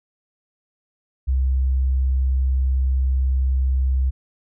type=tone; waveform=sine; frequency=65.41 Hz; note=C2; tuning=in tune; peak=-16 dBFS; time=1.27-4.11 s; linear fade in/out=20 ms; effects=none